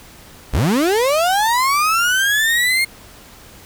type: linear sweep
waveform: 35% pulse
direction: up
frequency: 43.65 to 2151 Hz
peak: -12 dBFS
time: 0.53-2.85 s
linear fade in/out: 10 ms
effects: pink hiss -42 dBFS RMS until 3.65 s